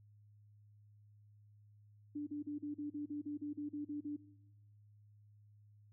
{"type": "tone bursts", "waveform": "sine", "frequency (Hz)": 293.7, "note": "D4", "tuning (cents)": 0, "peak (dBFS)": -38, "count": 13, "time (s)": [2.15, 4.166], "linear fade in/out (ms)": 10, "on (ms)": 120, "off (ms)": 38, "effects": ["noise-tail reverb RT60 0.9 s tail -18 dB re dry", "added 104 Hz sine -61 dBFS peak until 5.92 s"]}